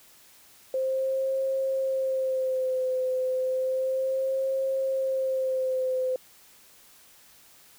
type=tone with vibrato; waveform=sine; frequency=523.3 Hz; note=C5; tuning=in tune; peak=-24 dBFS; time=0.74-6.16 s; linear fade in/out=2 ms; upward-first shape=sine; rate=0.32 Hz; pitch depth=34 cents each way; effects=white hiss -55 dBFS RMS until 7.78 s